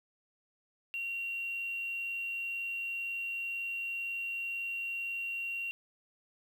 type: tone with quantisation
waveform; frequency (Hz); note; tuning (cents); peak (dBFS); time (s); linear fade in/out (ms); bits
sine; 2751; F7; -27; -34; 0.94-5.71; 0; 9
effects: none